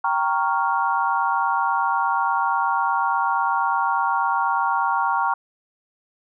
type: chord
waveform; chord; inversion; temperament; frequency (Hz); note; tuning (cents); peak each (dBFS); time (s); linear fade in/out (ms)
sine; G half-diminished seventh; none; equal; 784 / 932.3 / 1108.7 / 1396.9; G5 / Bb5 / Db6 / F6; 0 / 0 / 0 / 0; -25 / -22 / -24 / -26; 0.04-5.34; 5
effects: none